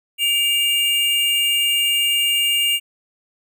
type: tone pair together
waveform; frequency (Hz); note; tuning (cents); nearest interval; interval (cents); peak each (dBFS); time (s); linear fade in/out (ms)
square; 2316 / 2814; D7 / F7; -25 / +12; minor third; 337; -26 / -17; 0.18-2.8; 50
effects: none